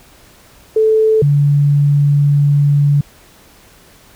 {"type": "tone pair in turn", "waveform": "sine", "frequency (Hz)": [437.8, 143.84], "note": ["A4", "D3"], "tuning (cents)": [-9, -36], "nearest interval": "octave + perfect fifth", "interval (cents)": 1927, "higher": "first", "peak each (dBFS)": -8, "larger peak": "neither", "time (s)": [[0.76, 1.22], [1.22, 3.01]], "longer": "second", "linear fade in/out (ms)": 5, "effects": ["pink hiss -45 dBFS RMS until 4.15 s"]}